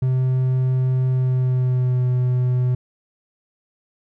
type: tone with pitch glide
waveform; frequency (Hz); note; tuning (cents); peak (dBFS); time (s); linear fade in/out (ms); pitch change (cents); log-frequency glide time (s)
triangle; 129 to 125.54; C3 to B2; -24 to +29; -14; 0.02-2.75; 5; -47; 1.13-2.06
effects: none